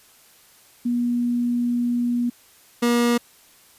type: tone pair in turn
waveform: sine / 30% pulse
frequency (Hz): 241.1 / 238.6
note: B3 / A#3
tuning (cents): -41 / +41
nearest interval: unison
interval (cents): 18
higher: first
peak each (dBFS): -19 / -14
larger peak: second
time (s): 0.85-2.3 / 2.82-3.18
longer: first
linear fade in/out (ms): 10
effects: white hiss -53 dBFS RMS until 3.78 s + resampled to 32000 Hz